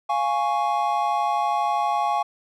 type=chord; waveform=triangle; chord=Db major; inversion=first; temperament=equal; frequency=698.5 / 830.6 / 1108.7 Hz; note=F5 / Ab5 / Db6; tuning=0 / 0 / 0 cents; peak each=-24 / -21 / -24 dBFS; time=0.09-2.23 s; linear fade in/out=10 ms; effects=none